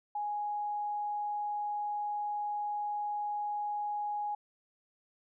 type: tone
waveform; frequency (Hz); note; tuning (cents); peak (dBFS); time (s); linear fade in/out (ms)
sine; 830.6; G#5; 0; -32; 0.15-4.35; 5
effects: none